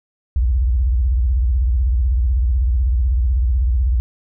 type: tone with vibrato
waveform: sine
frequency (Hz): 61.74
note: B1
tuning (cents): 0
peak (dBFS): -13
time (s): 0.36-4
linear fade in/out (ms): 0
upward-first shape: sine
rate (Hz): 16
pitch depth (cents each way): 270
effects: none